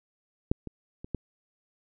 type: clicks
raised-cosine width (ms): 3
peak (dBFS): -10 / -24 / -27 / -17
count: 4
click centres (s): 0.515 / 0.673 / 1.045 / 1.147
effects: none